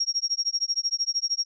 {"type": "tone with tremolo", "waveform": "sine", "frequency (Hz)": 5588, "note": "F8", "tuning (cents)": 0, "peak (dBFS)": -20, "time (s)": [0, 1.45], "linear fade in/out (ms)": 5, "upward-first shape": "sine", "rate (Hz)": 13, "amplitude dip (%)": 100, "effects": []}